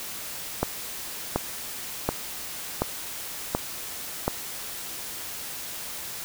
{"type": "click train", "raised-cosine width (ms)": 1, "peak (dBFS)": -8, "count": 6, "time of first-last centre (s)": [0.63, 4.28], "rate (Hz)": 1.37, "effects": ["white hiss -36 dBFS RMS until 6.24 s"]}